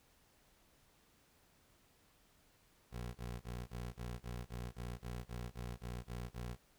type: tone bursts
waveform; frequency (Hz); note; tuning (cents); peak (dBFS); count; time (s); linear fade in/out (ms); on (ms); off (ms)
20% pulse; 60.2; B1; -44; -37; 14; 2.91-6.569; 50; 240; 23
effects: pink hiss -70 dBFS RMS until 6.78 s